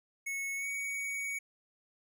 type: tone with pitch glide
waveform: square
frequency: 2200 to 2245 Hz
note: C#7 to C#7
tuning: -14 to +21 cents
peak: -35 dBFS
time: 0.26-1.39 s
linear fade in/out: 10 ms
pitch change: +35 cents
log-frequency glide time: 0.56-0.68 s
effects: none